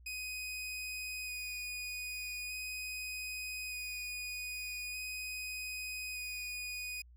sawtooth tone with vibrato, 2489 Hz, D#7, in tune, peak -36 dBFS, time 0.06-7.02 s, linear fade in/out 5 ms, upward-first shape square, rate 0.41 Hz, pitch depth 10 cents each way, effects added 60 Hz sine -55 dBFS peak until 7.16 s

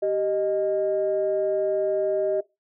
sine tone pair together, 388.8 / 620 Hz, G4 / D#5, -14 / -6 cents, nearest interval minor sixth, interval 808 cents, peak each -24 / -22 dBFS, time 0.02-2.41 s, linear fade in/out 10 ms, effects noise-tail reverb RT60 0.2 s tail -19 dB re dry + tanh soft clip ceiling -14 dBFS

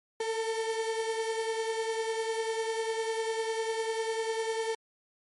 35% pulse beating tone pair, 446.3 / 456.3 Hz, A4 / A#4, +25 / -37 cents, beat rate 10 Hz, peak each -29 / -35 dBFS, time 0.2-4.75 s, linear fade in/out 5 ms, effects MP3 48 kbps

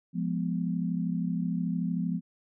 sine chord, F diminished, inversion none, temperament equal, 174.61 / 207.7 / 246.9 Hz, F3 / Ab3 / Cb4, 0 / 0 / 0 cents, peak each -29 / -34 / -33 dBFS, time 0.13-2.21 s, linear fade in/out 50 ms, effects none

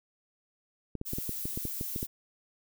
clicks, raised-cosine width 3 ms, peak -22 dBFS, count 11, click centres 0.953 / 1.014 / 1.134 / 1.185 / 1.293 / 1.455 / 1.575 / 1.653 / 1.811 / 1.961 / 2.029 s
violet noise, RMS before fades -37 dBFS, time 1.05-2.07 s, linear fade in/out 20 ms
effects none

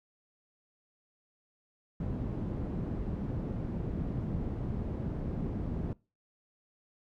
white low-pass noise, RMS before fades -35 dBFS, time 2-5.93 s, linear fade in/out 2 ms, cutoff 200 Hz, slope 12 dB/octave, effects noise-tail reverb RT60 0.3 s tail -23 dB re dry

